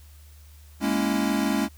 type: chord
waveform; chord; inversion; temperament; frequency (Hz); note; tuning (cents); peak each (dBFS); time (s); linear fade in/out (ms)
square; A# half-diminished seventh; third; equal; 207.7 / 233.1 / 277.2 / 329.6; G#3 / A#3 / C#4 / E4; 0 / 0 / 0 / 0; -27 / -30 / -27 / -31; 0.8-1.69; 50
effects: added 74 Hz sine -46 dBFS peak until 1.77 s + white hiss -57 dBFS RMS until 1.77 s